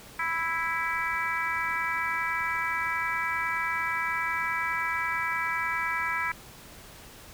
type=harmonic tone; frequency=329.6 Hz; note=E4; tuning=in tune; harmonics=3 / 4 / 5 / 6 / 7; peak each=-33 / -33 / -33 / -33 / -33 dBFS; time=0.19-6.32 s; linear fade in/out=5 ms; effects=pink hiss -48 dBFS RMS until 7.33 s